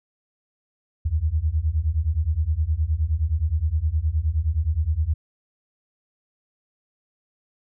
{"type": "beating tone pair", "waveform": "sine", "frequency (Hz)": [73.42, 83.02], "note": ["D2", "E2"], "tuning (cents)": [0, 13], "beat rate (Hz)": 9.6, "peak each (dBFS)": [-23, -22], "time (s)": [1.05, 5.14], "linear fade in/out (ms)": 10, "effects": []}